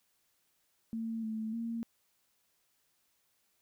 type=tone with pitch steps; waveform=sine; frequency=226 / 219.7 / 230.4 Hz; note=A3 / A3 / A#3; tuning=+47 / -2 / -20 cents; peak=-34 dBFS; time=0.93-1.83 s; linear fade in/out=0 ms; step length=300 ms; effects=white hiss -75 dBFS RMS until 3.61 s